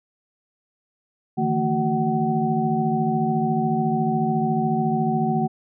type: tone cluster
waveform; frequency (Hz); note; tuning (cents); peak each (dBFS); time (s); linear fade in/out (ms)
sine; 151.1 / 165.1 / 225.1 / 372.1 / 753; D3 / E3 / A3 / F#4 / F#5; +50 / +3 / +40 / +10 / +30; -27 / -27 / -23 / -28 / -24; 1.37-5.48; 20
effects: none